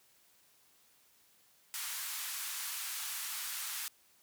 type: band-pass noise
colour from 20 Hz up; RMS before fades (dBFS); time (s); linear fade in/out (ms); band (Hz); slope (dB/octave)
white; -40; 1.74-3.88; 0; 990 to 16000; 24
effects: white hiss -67 dBFS RMS until 4.22 s + high-pass 60 Hz 12 dB/octave